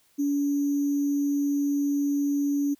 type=tone with sample-and-hold; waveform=sine; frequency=285.3 Hz; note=C#4; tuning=50 cents sharp; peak=-22 dBFS; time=0.18-2.75 s; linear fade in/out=20 ms; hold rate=6300 Hz; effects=white hiss -64 dBFS RMS until 2.79 s